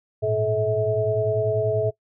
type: tone cluster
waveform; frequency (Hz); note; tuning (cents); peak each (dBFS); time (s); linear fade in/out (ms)
sine; 106.8 / 117.1 / 430.5 / 645; G#2 / A#2 / A4 / E5; +49 / +8 / -38 / -38; -29 / -29 / -23 / -23; 0.22-1.91; 20
effects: noise-tail reverb RT60 0.1 s tail -21 dB re dry